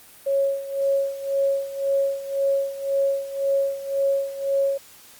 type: tone with tremolo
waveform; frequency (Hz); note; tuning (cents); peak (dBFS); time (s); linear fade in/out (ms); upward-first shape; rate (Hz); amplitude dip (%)
sine; 551; C#5; -11; -17; 0.26-4.78; 10; sine; 1.9; 80
effects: white hiss -48 dBFS RMS until 5.19 s + Opus 32 kbps